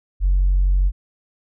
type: tone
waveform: sine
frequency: 46.25 Hz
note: F#1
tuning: in tune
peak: -12 dBFS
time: 0.2-0.92 s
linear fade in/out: 50 ms
effects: tanh soft clip ceiling -10 dBFS

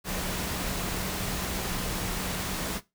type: tone in noise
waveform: sine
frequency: 184.4 Hz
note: F#3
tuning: 6 cents flat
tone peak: -37 dBFS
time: 0.04-2.81 s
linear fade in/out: 50 ms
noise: pink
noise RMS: -32 dBFS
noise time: 0.04-2.81 s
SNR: -8 dB
effects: noise-tail reverb RT60 0.2 s tail -17 dB re dry

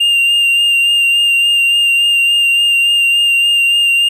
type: tone with vibrato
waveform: triangle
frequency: 2794 Hz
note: F7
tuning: in tune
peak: -7 dBFS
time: 0-4.09 s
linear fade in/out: 10 ms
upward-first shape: sine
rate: 3.5 Hz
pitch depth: 19 cents each way
effects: none

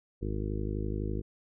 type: harmonic tone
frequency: 51.91 Hz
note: G#1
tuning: in tune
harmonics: 1 / 2 / 3 / 4 / 5 / 6 / 7 / 8 / 9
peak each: -34 / -36 / -42 / -40 / -45 / -41 / -40 / -46 / -45 dBFS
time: 0.21-1.22 s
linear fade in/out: 20 ms
effects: none

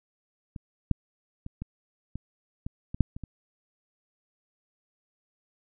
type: clicks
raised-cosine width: 5 ms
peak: -24 / -10 / -25 / -22 / -22 / -21 / -22 / -7 / -25 / -25 dBFS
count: 10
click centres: 0.562 / 0.913 / 1.464 / 1.62 / 2.156 / 2.665 / 2.945 / 3.007 / 3.165 / 3.237 s
effects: none

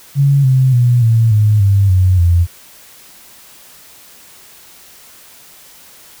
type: tone with pitch steps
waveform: sine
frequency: 140 / 130.62 / 121.88 / 113.72 / 106.1 / 98.99 / 92.37 / 86.18 Hz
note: C#3 / C3 / B2 / A#2 / G#2 / G2 / F#2 / F2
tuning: +18 / -3 / -22 / -42 / +38 / +17 / -2 / -22 cents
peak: -7 dBFS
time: 0.15-2.47 s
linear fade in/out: 50 ms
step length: 290 ms
effects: white hiss -41 dBFS RMS until 6.2 s

